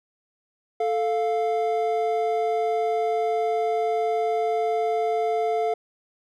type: tone pair together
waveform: triangle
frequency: 440 / 698.5 Hz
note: A4 / F5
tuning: 0 / 0 cents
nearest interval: minor sixth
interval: 800 cents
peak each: -22 dBFS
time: 0.8-5.74 s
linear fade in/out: 5 ms
effects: none